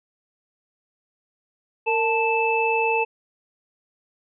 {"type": "tone cluster", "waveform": "sine", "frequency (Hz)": [458.3, 882, 2631], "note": ["A#4", "A5", "E7"], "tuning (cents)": [-29, 4, -4], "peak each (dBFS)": -23, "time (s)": [1.86, 3.05], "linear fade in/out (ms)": 20, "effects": []}